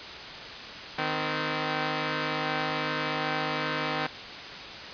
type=tone pair together; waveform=5% pulse; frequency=154.7 / 257.4 Hz; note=D#3 / C4; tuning=-10 / -28 cents; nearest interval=major sixth; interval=882 cents; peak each=-19 dBFS; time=0.98-4.07 s; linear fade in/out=5 ms; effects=white hiss -39 dBFS RMS until 4.93 s + resampled to 11025 Hz